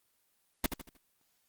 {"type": "noise with echo", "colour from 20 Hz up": "pink", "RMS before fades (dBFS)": -27, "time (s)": [0.64, 0.66], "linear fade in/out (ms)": 2, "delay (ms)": 77, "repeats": 4, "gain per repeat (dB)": -8, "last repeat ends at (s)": 0.968, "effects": ["white hiss -74 dBFS RMS until 1.48 s", "Opus 24 kbps"]}